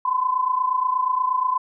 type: tone pair together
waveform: sine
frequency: 1011 / 1039.4 Hz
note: B5 / C6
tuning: +40 / -12 cents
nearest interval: unison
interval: 48 cents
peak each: -20 / -24 dBFS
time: 0.05-1.58 s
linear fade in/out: 5 ms
effects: none